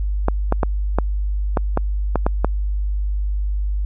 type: clicks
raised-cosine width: 1 ms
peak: -3 dBFS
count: 9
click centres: 0.284 / 0.524 / 0.632 / 0.986 / 1.572 / 1.774 / 2.157 / 2.265 / 2.446 s
effects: added 50 Hz sine -18 dBFS peak until 3.85 s

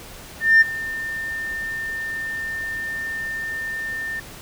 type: tone with ADSR envelope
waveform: sine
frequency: 1800 Hz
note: A6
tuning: 39 cents sharp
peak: -6 dBFS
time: 0.4-4.2 s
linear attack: 210 ms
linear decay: 20 ms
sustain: -19 dB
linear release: 7 ms
effects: tanh soft clip ceiling -7 dBFS + pink hiss -40 dBFS RMS until 4.41 s

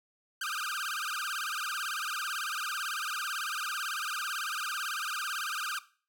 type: tone with vibrato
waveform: sawtooth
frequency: 1380 Hz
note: F6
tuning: 21 cents flat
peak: -29 dBFS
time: 0.41-5.79 s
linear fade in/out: 5 ms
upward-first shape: sine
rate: 18 Hz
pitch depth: 260 cents each way
effects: noise-tail reverb RT60 0.4 s tail -17 dB re dry

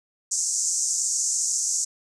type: band-pass noise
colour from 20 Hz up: white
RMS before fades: -25 dBFS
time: 0.31-1.85 s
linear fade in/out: 10 ms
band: 6000 to 7800 Hz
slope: 48 dB/octave
effects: none

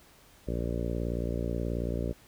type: harmonic tone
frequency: 58.5 Hz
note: A#1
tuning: 7 cents sharp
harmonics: 1 / 2 / 3 / 4 / 5 / 6 / 7 / 8 / 9 / 10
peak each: -33 / -36 / -38 / -39 / -40 / -41 / -41 / -42 / -43 / -43 dBFS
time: 0.47-2.13 s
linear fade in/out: 10 ms
effects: pink hiss -58 dBFS RMS until 2.27 s

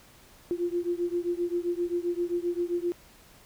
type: beating tone pair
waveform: sine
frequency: 345.5 / 353.1 Hz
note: F4 / F4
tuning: -19 / +19 cents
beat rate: 7.6 Hz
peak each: -29 / -30 dBFS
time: 0.51-2.92 s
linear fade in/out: 0 ms
effects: pink hiss -55 dBFS RMS until 3.45 s

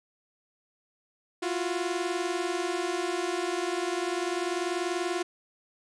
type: tone pair together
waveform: sawtooth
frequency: 342.1 / 362.4 Hz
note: F4 / F#4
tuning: -36 / -36 cents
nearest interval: minor second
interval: 100 cents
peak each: -27 dBFS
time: 1.42-5.23 s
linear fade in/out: 10 ms
effects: resampled to 22050 Hz

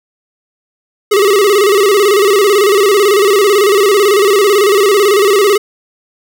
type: tone with vibrato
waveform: square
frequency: 403 Hz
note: G4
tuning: 48 cents sharp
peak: -7 dBFS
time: 1.11-5.58 s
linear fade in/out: 10 ms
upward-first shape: square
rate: 18 Hz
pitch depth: 84 cents each way
effects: none

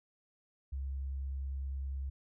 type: tone with vibrato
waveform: sine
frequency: 67.7 Hz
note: C#2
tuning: 40 cents flat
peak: -35 dBFS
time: 0.72-2.1 s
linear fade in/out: 10 ms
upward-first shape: sine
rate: 10 Hz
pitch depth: 8 cents each way
effects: none

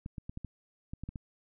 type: clicks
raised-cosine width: 5 ms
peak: -27 dBFS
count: 9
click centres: 0.061 / 0.182 / 0.295 / 0.374 / 0.447 / 0.935 / 1.036 / 1.09 / 1.158 s
effects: none

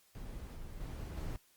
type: noise with level steps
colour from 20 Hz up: brown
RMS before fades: -45 / -47 / -42 / -39 dBFS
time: 0.15-1.36 s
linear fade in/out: 0 ms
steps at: 0.55 / 0.8 / 1.17 s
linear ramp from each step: 5 ms
effects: white hiss -68 dBFS RMS until 1.56 s + Opus 48 kbps

